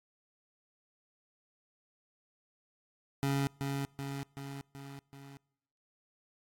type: tone with echo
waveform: 25% pulse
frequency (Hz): 138.59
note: C#3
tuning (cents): 0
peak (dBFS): -25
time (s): 3.23-3.47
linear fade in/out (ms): 0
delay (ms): 380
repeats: 5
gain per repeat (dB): -4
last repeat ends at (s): 5.37
effects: noise-tail reverb RT60 0.8 s tail -25 dB re dry + AAC 48 kbps